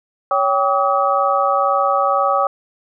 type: tone cluster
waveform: sine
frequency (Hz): 561 / 783 / 1148 / 1270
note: C#5 / G5 / D6 / D#6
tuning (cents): +21 / -2 / -40 / +35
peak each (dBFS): -19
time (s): 0.31-2.47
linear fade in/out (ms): 2
effects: none